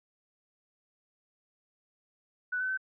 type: tone with pitch steps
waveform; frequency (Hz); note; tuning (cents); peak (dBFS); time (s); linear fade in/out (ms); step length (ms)
sine; 1484 / 1517 / 1530; F#6 / F#6 / G6; +5 / +43 / -42; -29; 2.52-2.775; 10; 85
effects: none